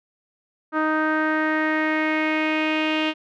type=tone with low-pass filter sweep; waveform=sawtooth; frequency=311.3 Hz; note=D#4; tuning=1 cent sharp; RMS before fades=-22 dBFS; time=0.72-3.14 s; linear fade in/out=50 ms; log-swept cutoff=1400 to 2900 Hz; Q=4.3; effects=none